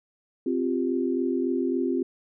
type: chord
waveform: sine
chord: C suspended fourth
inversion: none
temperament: just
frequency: 261.6 / 348.8 / 392.4 Hz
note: C4 / F4 / G4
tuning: 0 / -2 / +2 cents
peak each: -26 / -27 / -30 dBFS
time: 0.46-2.03 s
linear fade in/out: 5 ms
effects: none